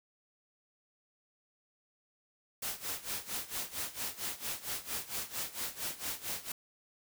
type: noise with tremolo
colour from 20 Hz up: white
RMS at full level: -36 dBFS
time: 2.62-6.52 s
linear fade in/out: 5 ms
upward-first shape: sine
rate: 4.4 Hz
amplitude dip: 85%
effects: none